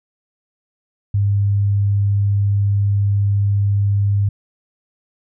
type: tone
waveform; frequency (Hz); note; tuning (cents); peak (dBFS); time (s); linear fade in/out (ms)
sine; 100.8; G2; +49; -13; 1.14-4.29; 5
effects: none